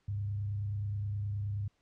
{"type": "tone with frequency modulation", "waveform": "sine", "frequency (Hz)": 101.5, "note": "G#2", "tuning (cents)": -39, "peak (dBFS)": -32, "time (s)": [0.08, 1.68], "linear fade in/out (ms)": 5, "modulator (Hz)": 29.5, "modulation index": 0.32, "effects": ["pink hiss -75 dBFS RMS until 1.81 s", "low-pass 6000 Hz 12 dB/octave"]}